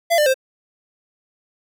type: tone with pitch steps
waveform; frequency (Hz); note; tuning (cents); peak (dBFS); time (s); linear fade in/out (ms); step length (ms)
square; 678 / 597.1 / 525.8; E5 / D5 / C5; +49 / +29 / +8; -14; 0.1-0.343; 20; 81
effects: none